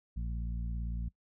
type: harmonic tone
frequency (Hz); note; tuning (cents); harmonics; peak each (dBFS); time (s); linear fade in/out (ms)
57.8; A#1; -14; 1 / 2 / 3 / 4; -34 / -44 / -44 / -51; 0.16-1.09; 10
effects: noise-tail reverb RT60 0.1 s tail -21 dB re dry